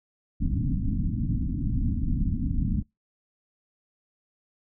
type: low-pass noise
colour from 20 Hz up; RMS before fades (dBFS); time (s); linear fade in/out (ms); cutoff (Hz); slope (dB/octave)
pink; -26; 0.4-2.83; 20; 290; 96
effects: noise-tail reverb RT60 0.2 s tail -25 dB re dry